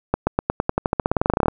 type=accelerating click train; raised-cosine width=1 ms; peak=-3 dBFS; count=22; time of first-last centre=0.14-1.483 s; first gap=130 ms; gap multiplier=0.92; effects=none